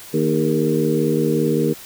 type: harmonic tone with a mistuned harmonic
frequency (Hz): 77.78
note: D#2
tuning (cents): 0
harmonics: 2 / 3 / 4 / 5 / 6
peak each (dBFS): -22 / -22 / -22 / -22 / -22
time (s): 0.13-1.74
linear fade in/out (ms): 20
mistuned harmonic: 5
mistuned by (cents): +55
effects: white hiss -39 dBFS RMS until 1.85 s